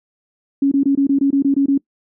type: tone bursts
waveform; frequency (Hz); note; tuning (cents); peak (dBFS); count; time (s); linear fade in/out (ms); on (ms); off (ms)
sine; 277.2; C#4; 0; -11; 10; 0.62-1.778; 5; 96; 22
effects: noise-tail reverb RT60 0.1 s tail -23 dB re dry